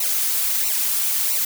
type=noise with flanger; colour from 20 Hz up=blue; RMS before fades=-21 dBFS; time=0-1.45 s; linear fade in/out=5 ms; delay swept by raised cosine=0.59 to 5.49 ms; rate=1.5 Hz; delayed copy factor=-0.95; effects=none